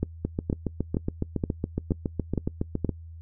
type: two click trains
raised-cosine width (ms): 3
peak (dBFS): -12 / -13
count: 7 / 20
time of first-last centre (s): 0.03-2.847 / 0.25-2.893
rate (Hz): 2.13 / 7.19
effects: noise-tail reverb RT60 0.1 s tail -23 dB re dry + added 82 Hz sine -40 dBFS peak until 3.21 s